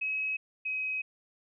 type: tone pair in turn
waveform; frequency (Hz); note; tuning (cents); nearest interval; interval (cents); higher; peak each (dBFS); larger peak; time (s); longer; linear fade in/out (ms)
sine; 2556 / 2535; D#7 / D#7; +46 / +32; unison; 14; first; -29 / -30; first; 0.01-0.37 / 0.65-1.02; second; 10
effects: none